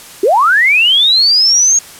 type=linear sweep; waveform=sine; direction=up; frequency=346.8 to 6620 Hz; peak=-6 dBFS; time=0.23-1.79 s; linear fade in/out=5 ms; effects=white hiss -34 dBFS RMS until 1.99 s + low-pass 12000 Hz 12 dB/octave